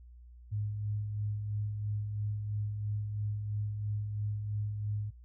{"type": "tone with tremolo", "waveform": "sine", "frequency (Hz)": 104.6, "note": "G#2", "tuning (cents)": 13, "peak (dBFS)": -30, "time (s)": [0.51, 5.11], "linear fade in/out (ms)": 20, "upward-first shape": "sine", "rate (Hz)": 3, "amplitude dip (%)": 40, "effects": ["added 60 Hz sine -50 dBFS peak until 5.24 s"]}